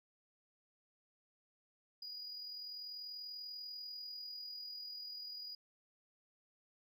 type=tone with amplitude modulation; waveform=sine; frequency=4900 Hz; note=D#8; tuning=27 cents flat; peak=-40 dBFS; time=2.02-5.55 s; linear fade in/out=5 ms; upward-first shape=sine; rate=40.3 Hz; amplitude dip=50%; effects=tanh soft clip ceiling -42 dBFS + MP3 64 kbps